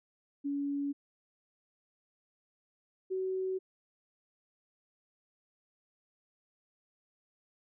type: tone pair in turn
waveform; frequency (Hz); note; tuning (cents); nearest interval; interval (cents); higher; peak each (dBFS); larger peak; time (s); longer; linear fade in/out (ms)
sine; 283.1 / 376.3; C#4 / F#4; +37 / +29; perfect fourth; 492; second; -31 / -31; neither; 0.44-0.93 / 3.1-3.59; neither; 20
effects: none